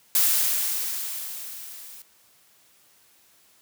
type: noise with level ramp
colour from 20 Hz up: blue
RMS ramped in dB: -19 to -44 dBFS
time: 0.15-2.02 s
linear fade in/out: 2 ms
effects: white hiss -59 dBFS RMS until 3.61 s + high-pass 60 Hz 12 dB/octave